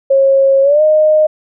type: tone with pitch glide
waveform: sine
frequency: 543 to 616.6 Hz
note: C#5 to D#5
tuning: -36 to -16 cents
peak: -6 dBFS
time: 0.1-1.27 s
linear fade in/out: 10 ms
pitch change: +220 cents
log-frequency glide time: 0.62-0.82 s
effects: none